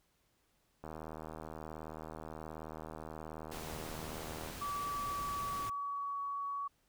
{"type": "click train", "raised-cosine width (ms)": 1, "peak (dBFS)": -31, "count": 289, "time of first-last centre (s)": [0.84, 4.499], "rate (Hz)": 78.7}
{"type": "noise", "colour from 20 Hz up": "pink", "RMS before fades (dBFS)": -46, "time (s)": [3.51, 5.7], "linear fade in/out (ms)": 10}
{"type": "tone with pitch glide", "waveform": "sine", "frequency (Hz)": [1151, 1126], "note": ["D6", "C#6"], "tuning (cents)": [-35, 27], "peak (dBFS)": -36, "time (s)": [4.61, 6.68], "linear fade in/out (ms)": 10, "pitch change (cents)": -38, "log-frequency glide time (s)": [4.94, 6.19]}
{"effects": ["pink hiss -75 dBFS RMS until 6.88 s"]}